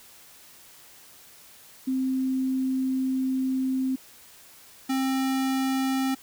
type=tone pair in turn; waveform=sine / square; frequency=261.6 / 265.1 Hz; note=C4 / C4; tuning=0 / +23 cents; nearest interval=unison; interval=23 cents; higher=second; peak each=-23 / -24 dBFS; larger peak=first; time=1.87-3.96 / 4.89-6.15 s; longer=first; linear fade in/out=10 ms; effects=white hiss -51 dBFS RMS until 6.22 s